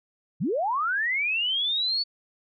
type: linear sweep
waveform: sine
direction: up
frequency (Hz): 116.54 to 4495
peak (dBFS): -23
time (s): 0.4-2.04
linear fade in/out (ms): 20
effects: none